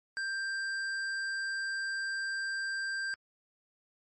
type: tone with hard clipping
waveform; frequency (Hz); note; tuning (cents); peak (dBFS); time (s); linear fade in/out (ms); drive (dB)
sine; 1580; G6; +13; -34; 0.17-3.14; 0; 11
effects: MP3 32 kbps